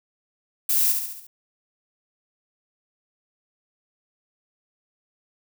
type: noise with echo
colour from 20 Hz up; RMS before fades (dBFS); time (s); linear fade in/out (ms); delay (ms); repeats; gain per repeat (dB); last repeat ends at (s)
violet; -21; 0.69-0.92; 5; 70; 5; -5; 1.27
effects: none